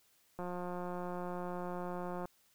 click train, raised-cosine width 1 ms, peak -28 dBFS, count 333, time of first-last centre 0.39-2.255 s, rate 178 Hz, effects white hiss -70 dBFS RMS until 2.54 s

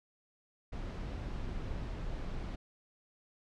brown noise, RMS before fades -39 dBFS, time 0.72-2.56 s, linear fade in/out 10 ms, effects low-pass 5000 Hz 12 dB/octave

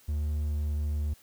triangle tone with pitch glide, 74.8 to 74.37 Hz, D2 to D2, +32 to +22 cents, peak -25 dBFS, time 0.08-1.14 s, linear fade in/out 10 ms, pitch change -10 cents, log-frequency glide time 0.55-0.73 s, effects white hiss -59 dBFS RMS until 1.22 s

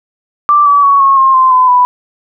sine tone with pitch steps, 1174.7 / 1146.5 / 1119.1 / 1092.2 / 1066.1 / 1040.5 / 1015.6 / 991.2 Hz, D6 / D6 / C#6 / C#6 / C6 / C6 / B5 / B5, 0 / -42 / +16 / -26 / +32 / -10 / +48 / +6 cents, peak -4 dBFS, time 0.49-1.85 s, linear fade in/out 0 ms, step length 170 ms, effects none

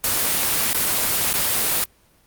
white noise with dropouts, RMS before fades -20 dBFS, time 0.04-1.84 s, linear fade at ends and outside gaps 1 ms, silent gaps 0.731-0.745 / 1.331-1.339 s, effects pink hiss -57 dBFS RMS until 2.26 s + Opus 24 kbps

